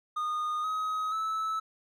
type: tone with pitch steps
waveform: triangle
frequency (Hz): 1228 / 1266.2 / 1305.5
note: D#6 / D#6 / E6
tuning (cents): -23 / +30 / -17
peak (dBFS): -27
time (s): 0.16-1.6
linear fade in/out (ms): 10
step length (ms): 480
effects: none